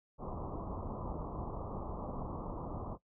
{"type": "low-pass noise", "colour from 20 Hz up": "pink", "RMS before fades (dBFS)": -41, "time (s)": [0.18, 2.98], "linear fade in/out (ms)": 50, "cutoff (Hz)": 1200, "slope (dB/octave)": 96, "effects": ["noise-tail reverb RT60 0.1 s tail -18 dB re dry"]}